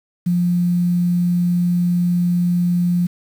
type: tone with quantisation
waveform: sine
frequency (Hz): 175.8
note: F3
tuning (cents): +12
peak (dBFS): -14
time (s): 0.26-3.07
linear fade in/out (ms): 10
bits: 7
effects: none